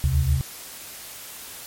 sine tone cluster, 71.7 / 78.9 / 131.1 Hz, D2 / D#2 / C3, -41 / +25 / +4 cents, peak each -22 dBFS, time 0.04-0.41 s, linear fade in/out 0 ms, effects white hiss -39 dBFS RMS until 1.66 s + MP3 64 kbps

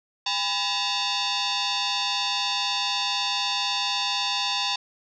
sine tone with frequency modulation, 98 Hz, G2, in tune, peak -23 dBFS, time 0.26-4.76 s, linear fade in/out 5 ms, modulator 904 Hz, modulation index 5.5, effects none

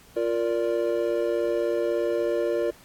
triangle chord, Bb major, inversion second, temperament just, 349.6 / 466.2 / 582.7 Hz, F4 / Bb4 / D5, +2 / 0 / -14 cents, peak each -25 dBFS, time 0.16-2.71 s, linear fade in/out 10 ms, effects pink hiss -53 dBFS RMS until 2.84 s + AAC 64 kbps

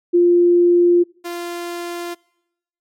sine / sawtooth tone pair in turn, 349.2 / 346.4 Hz, F4 / F4, 0 / -14 cents, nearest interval unison, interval 14 cents, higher first, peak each -9 / -21 dBFS, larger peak first, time 0.13-1.04 / 1.24-2.15 s, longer neither, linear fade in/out 20 ms, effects noise-tail reverb RT60 0.9 s tail -26 dB re dry + MP3 64 kbps

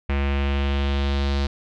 square tone with low-pass filter sweep, 69.7 Hz, C#2, 10 cents sharp, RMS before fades -22 dBFS, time 0.09-1.47 s, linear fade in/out 5 ms, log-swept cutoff 2400 to 4300 Hz, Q 2.6, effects none

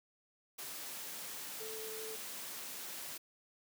sine tone in noise, 440 Hz, A4, in tune, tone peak -45 dBFS, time 1.6-2.16 s, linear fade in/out 10 ms, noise white, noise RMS -45 dBFS, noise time 0.58-3.18 s, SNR -3 dB, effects high-pass 150 Hz 12 dB/octave

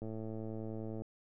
click train, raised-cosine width 2 ms, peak -30 dBFS, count 111, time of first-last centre 0.02-1.02 s, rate 110 Hz, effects none

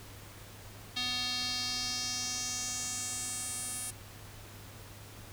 square tone with band-pass filter sweep, 248.6 Hz, B3, 12 cents sharp, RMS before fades -36 dBFS, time 0.96-3.91 s, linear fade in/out 10 ms, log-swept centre 3800 to 9800 Hz, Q 3.4, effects added 102 Hz sine -51 dBFS peak until 5.32 s + pink hiss -51 dBFS RMS until 5.32 s

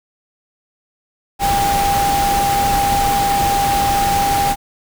sine tone in noise, 800 Hz, G5, 35 cents sharp, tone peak -14 dBFS, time 1.39-4.56 s, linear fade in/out 50 ms, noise pink, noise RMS -21 dBFS, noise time 1.39-4.56 s, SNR +4 dB, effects none

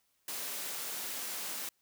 white high-pass noise, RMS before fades -39 dBFS, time 0.28-1.69 s, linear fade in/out 2 ms, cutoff 210 Hz, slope 12 dB/octave, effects white hiss -75 dBFS RMS until 1.81 s

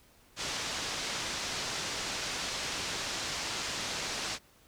white low-pass noise, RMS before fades -36 dBFS, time 0.36-4.39 s, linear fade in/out 50 ms, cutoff 6400 Hz, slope 24 dB/octave, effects pink hiss -62 dBFS RMS until 4.67 s

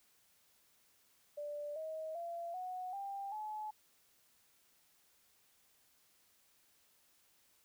sine tone with pitch steps, 587.3 / 633.1 / 682.5 / 735.7 / 793.1 / 854.9 Hz, D5 / D#5 / F5 / F#5 / G5 / G#5, 0 / +30 / -40 / -10 / +20 / +50 cents, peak -40 dBFS, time 1.37-3.71 s, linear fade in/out 10 ms, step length 390 ms, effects white hiss -71 dBFS RMS until 7.64 s

